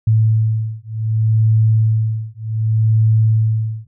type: beating tone pair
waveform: sine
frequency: 110 / 110.66 Hz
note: A2 / A2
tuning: 0 / +10 cents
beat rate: 0.66 Hz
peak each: -15 dBFS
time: 0.07-3.87 s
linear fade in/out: 5 ms
effects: none